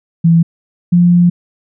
sine tone pair in turn, 166.5 / 175.06 Hz, E3 / F3, +18 / +4 cents, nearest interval minor second, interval 86 cents, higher second, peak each -5 dBFS, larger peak neither, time 0.24-0.43 / 0.92-1.3 s, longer second, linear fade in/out 10 ms, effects none

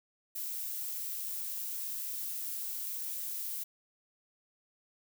violet noise, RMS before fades -38 dBFS, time 0.35-3.64 s, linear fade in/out 10 ms, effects none

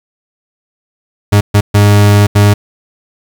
40% pulse tone bursts at uneven times, 102.7 Hz, G#2, 19 cents flat, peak -3 dBFS, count 4, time 1.32-1.41 / 1.54-1.61 / 1.74-2.27 / 2.35-2.54 s, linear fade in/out 10 ms, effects 7-bit

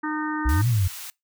harmonic tone, 306 Hz, D#4, 29 cents flat, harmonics 1 / 3 / 4 / 5 / 6, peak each -27 / -32 / -33 / -34 / -35 dBFS, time 0.03-0.62 s, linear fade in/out 10 ms
sine linear two-way sweep, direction up then down, 53 to 124.5 to 85.6 Hz, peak -18 dBFS, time 0.45-0.88 s, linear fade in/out 10 ms, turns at 0.68 s
white high-pass noise, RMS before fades -37 dBFS, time 0.49-1.1 s, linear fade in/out 0 ms, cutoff 1000 Hz, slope 12 dB/octave
effects noise-tail reverb RT60 0.2 s tail -25 dB re dry

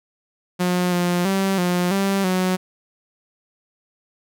sawtooth tone with pitch steps, 179.4 / 176.5 / 193.6 / 177.9 / 196 / 184.6 Hz, F3 / F3 / G3 / F3 / G3 / F#3, +47 / +19 / -21 / +32 / 0 / -4 cents, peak -14 dBFS, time 0.59-2.57 s, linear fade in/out 20 ms, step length 330 ms, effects none

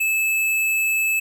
sine tone with hard clipping, 2611 Hz, E7, 17 cents flat, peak -19 dBFS, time 0-1.2 s, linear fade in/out 10 ms, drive 17 dB, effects none

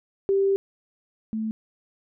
sine tone pair in turn, 392.1 / 219.6 Hz, G4 / A3, 0 / -3 cents, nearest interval minor seventh, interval 1003 cents, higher first, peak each -18 / -25 dBFS, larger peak first, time 0.29-0.56 / 1.33-1.51 s, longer first, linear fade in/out 0 ms, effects none

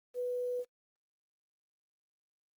sine tone with quantisation, 493.9 Hz, B4, in tune, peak -32 dBFS, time 0.14-0.65 s, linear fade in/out 50 ms, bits 10, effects noise-tail reverb RT60 0.1 s tail -24 dB re dry + Opus 24 kbps

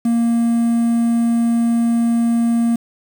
triangle tone with quantisation, 233.1 Hz, A#3, in tune, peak -11 dBFS, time 0.05-2.76 s, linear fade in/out 5 ms, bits 6, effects none

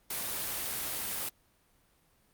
white noise, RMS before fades -35 dBFS, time 0.1-1.29 s, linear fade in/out 5 ms, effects pink hiss -68 dBFS RMS until 2.33 s + Opus 32 kbps

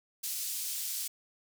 white band-pass noise, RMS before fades -36 dBFS, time 0.23-1.08 s, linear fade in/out 10 ms, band 4300 to 16000 Hz, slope 12 dB/octave, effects none

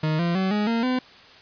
40% pulse tone with pitch steps, 155.56 / 171.61 / 189.32 / 208.9 / 230.4 / 254.2 Hz, D#3 / F3 / F#3 / G#3 / A#3 / C4, 0 / -30 / +40 / +10 / -20 / -50 cents, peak -20 dBFS, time 0.03-0.99 s, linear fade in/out 5 ms, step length 160 ms, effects white hiss -48 dBFS RMS until 1.41 s + resampled to 11025 Hz

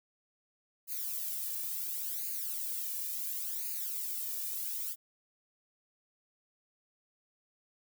violet noise with flanger, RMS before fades -37 dBFS, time 0.87-4.96 s, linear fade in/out 50 ms, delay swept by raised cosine 0.44 to 1.74 ms, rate 0.71 Hz, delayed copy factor +0.95, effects none

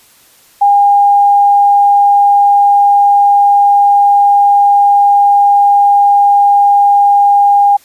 sine tone, 810 Hz, G#5, 43 cents flat, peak -4 dBFS, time 0.61-7.77 s, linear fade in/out 10 ms, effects white hiss -45 dBFS RMS until 7.84 s + resampled to 32000 Hz

